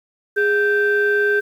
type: tone pair together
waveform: sine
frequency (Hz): 413 / 1561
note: G#4 / G6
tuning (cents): -10 / -8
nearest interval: octave + major seventh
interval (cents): 2302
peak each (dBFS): -16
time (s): 0.36-1.41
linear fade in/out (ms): 20
effects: tanh soft clip ceiling -9 dBFS + 8-bit